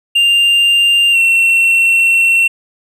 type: tone with pitch glide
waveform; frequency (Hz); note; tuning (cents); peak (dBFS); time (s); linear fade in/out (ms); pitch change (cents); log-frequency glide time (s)
triangle; 2794 to 2714; F7 to E7; 0 to +50; -6; 0.15-2.48; 10; -50; 1.12-1.17
effects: none